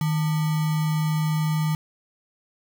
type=tone with sample-and-hold; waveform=sine; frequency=155.56 Hz; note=D#3; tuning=in tune; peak=-20 dBFS; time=0.01-1.75 s; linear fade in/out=2 ms; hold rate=1050 Hz; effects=none